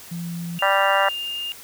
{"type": "tone", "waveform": "sine", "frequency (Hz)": 170.9, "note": "F3", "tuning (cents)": -37, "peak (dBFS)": -27, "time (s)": [0.11, 0.59], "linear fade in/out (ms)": 10}
{"type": "tone with pitch glide", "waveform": "sine", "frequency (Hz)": [2794, 2817], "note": ["F7", "F7"], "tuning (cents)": [0, 14], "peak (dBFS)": -26, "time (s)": [0.59, 1.52], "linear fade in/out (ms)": 0, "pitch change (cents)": 14, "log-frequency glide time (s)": [0.84, 1.37]}
{"type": "harmonic tone", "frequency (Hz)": 196, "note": "G3", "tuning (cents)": 0, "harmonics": [3, 4, 5, 6, 7, 8, 9, 10], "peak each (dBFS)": [-22, -23, -24, -25, -25, -26, -27, -27], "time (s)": [0.62, 1.09], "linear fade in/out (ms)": 5}
{"effects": ["white hiss -42 dBFS RMS until 1.63 s"]}